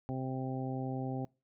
harmonic tone, 130.81 Hz, C3, in tune, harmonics 1 / 2 / 3 / 4 / 5 / 6, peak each -37 / -38 / -45 / -46 / -48 / -44 dBFS, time 0.09-1.25 s, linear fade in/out 0 ms, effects noise-tail reverb RT60 0.3 s tail -24 dB re dry

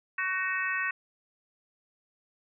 harmonic tone with a mistuned harmonic, 372.6 Hz, F#4, 12 cents sharp, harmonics 3 / 4 / 5 / 6 / 7, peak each -36 / -33 / -31 / -41 / -35 dBFS, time 0.18-0.91 s, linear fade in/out 5 ms, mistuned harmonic 4, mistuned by +24 cents, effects none

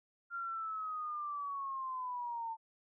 sine linear sweep, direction down, 1395 to 891 Hz, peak -37 dBFS, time 0.3-2.57 s, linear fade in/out 50 ms, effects none

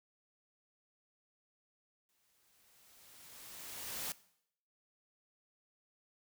white noise with exponential growth, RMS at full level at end -39 dBFS, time 2.09-4.12 s, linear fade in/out 1 ms, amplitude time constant 440 ms, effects noise-tail reverb RT60 0.7 s tail -19 dB re dry

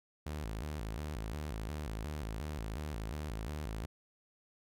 sawtooth tone with vibrato, 63.8 Hz, C2, 43 cents flat, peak -34 dBFS, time 0.26-3.86 s, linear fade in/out 5 ms, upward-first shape square, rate 2.8 Hz, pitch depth 290 cents each way, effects none

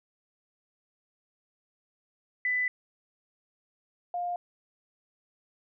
sine tone pair in turn, 1996 / 705.7 Hz, B6 / F5, +18 / +18 cents, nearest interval octave + tritone, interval 1800 cents, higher first, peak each -25 / -29 dBFS, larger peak first, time 2.45-2.68 / 4.14-4.36 s, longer first, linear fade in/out 2 ms, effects none

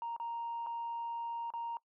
sine tone with dropouts, 932.3 Hz, A#5, in tune, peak -35 dBFS, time 0.02-1.77 s, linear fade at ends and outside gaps 1 ms, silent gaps 0.164-0.199 / 0.663-0.668 / 1.504-1.537 s, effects noise-tail reverb RT60 0.1 s tail -22 dB re dry + tanh soft clip ceiling -33 dBFS

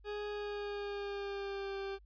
40% pulse tone with pitch glide, 415.3 to 392.4 Hz, G#4 to G4, 0 to +2 cents, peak -37 dBFS, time 0.04-1.99 s, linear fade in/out 50 ms, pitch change -98 cents, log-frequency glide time 0.29-1.77 s, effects added 50 Hz sine -57 dBFS peak until 2.05 s + resampled to 11025 Hz

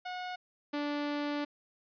sawtooth tone pair in turn, 728 / 291.8 Hz, F#5 / D4, -28 / -11 cents, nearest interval octave + major third, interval 1583 cents, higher first, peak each -33 / -28 dBFS, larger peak second, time 0.05-0.36 / 0.73-1.45 s, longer second, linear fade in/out 10 ms, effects resampled to 11025 Hz

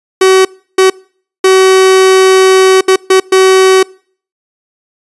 45% pulse tone bursts at uneven times, 378.3 Hz, F#4, 38 cents sharp, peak -3 dBFS, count 6, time 0.21-0.45 / 0.78-0.9 / 1.44-2.81 / 2.88-2.96 / 3.1-3.2 / 3.32-3.83 s, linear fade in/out 5 ms, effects noise-tail reverb RT60 0.5 s tail -25 dB re dry + resampled to 24000 Hz

